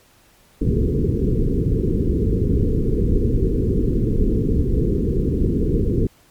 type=low-pass noise; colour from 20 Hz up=pink; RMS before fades=-18 dBFS; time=0.61-6.07 s; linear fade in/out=5 ms; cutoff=470 Hz; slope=96 dB/octave; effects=pink hiss -54 dBFS RMS until 6.3 s + MP3 96 kbps